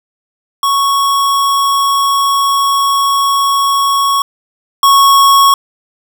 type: tone pair in turn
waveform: square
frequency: 1108.7 / 1104.7 Hz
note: C#6 / C#6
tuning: 0 / -6 cents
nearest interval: unison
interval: 6 cents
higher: first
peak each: -10 / -5 dBFS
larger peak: second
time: 0.63-4.22 / 4.83-5.54 s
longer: first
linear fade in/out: 2 ms
effects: none